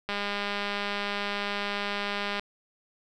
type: click train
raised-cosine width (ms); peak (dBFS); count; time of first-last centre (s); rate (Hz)
0.3; -15; 469; 0.09-2.395; 203
effects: none